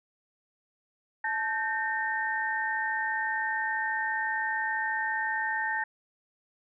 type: tone cluster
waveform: sine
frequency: 873 / 1562 / 1827 Hz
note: A5 / G6 / A#6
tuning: -14 / -7 / -35 cents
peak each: -32 / -34 / -30 dBFS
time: 1.24-5.84 s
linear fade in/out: 5 ms
effects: none